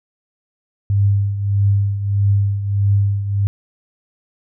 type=tone with tremolo; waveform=sine; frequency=100.3 Hz; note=G2; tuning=40 cents sharp; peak=-10 dBFS; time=0.9-3.47 s; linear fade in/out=0 ms; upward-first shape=triangle; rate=1.6 Hz; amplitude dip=70%; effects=none